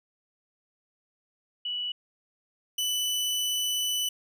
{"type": "tone pair in turn", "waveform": ["sine", "sawtooth"], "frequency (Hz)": [2948, 2984], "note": ["F#7", "F#7"], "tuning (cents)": [-7, 14], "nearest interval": "unison", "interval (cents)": 21, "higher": "second", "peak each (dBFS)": [-29, -23], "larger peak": "second", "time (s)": [[1.65, 1.92], [2.78, 4.09]], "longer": "second", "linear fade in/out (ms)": 5, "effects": []}